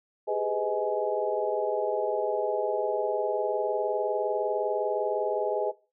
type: tone cluster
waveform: sine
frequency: 396.7 / 416.5 / 502 / 629 / 839 Hz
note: G4 / G#4 / B4 / D#5 / G#5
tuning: +21 / +5 / +28 / +19 / +17 cents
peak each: -37 / -30 / -31 / -31 / -33 dBFS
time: 0.27-5.72 s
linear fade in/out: 20 ms
effects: noise-tail reverb RT60 0.3 s tail -18 dB re dry